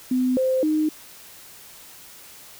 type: tone with pitch steps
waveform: sine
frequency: 254.1 / 520 / 308.6 Hz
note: B3 / C5 / D#4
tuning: +49 / -11 / -14 cents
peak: -18 dBFS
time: 0.11-0.89 s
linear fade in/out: 5 ms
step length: 260 ms
effects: white hiss -45 dBFS RMS until 2.59 s